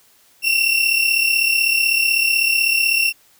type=tone pair together; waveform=35% pulse; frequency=2700 / 2736 Hz; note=E7 / F7; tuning=+41 / -36 cents; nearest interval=unison; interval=23 cents; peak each=-16 dBFS; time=0.42-3.13 s; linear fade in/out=50 ms; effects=white hiss -54 dBFS RMS until 3.39 s